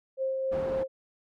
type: tone with tremolo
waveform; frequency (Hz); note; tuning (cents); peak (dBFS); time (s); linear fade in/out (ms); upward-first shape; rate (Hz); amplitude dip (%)
sine; 530; C5; +22; -26; 0.17-0.88; 50; sine; 3.6; 25
type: low-pass noise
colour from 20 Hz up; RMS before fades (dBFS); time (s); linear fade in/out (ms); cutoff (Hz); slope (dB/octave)
white; -38; 0.51-0.84; 20; 670; 12
effects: none